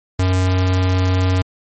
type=tone; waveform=square; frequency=92.5 Hz; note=F#2; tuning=in tune; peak=-14 dBFS; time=0.19-1.42 s; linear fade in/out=5 ms; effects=MP3 32 kbps